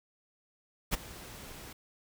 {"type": "noise with ADSR envelope", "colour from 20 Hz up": "pink", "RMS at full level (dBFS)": -28, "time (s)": [0.91, 1.73], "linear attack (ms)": 29, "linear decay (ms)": 15, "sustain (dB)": -19, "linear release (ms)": 6, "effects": []}